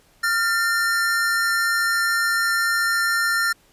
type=tone pair together; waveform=square; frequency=1392.1 / 1801 Hz; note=F6 / A6; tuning=-6 / +40 cents; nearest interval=major third; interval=446 cents; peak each=-22 dBFS; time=0.23-3.53 s; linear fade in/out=10 ms; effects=pink hiss -57 dBFS RMS until 3.72 s + resampled to 32000 Hz